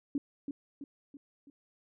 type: tone with echo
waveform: sine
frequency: 281.6 Hz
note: C#4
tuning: 27 cents sharp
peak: -28 dBFS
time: 0.15-0.18 s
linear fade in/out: 2 ms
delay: 330 ms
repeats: 4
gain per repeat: -6 dB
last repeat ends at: 1.5 s
effects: none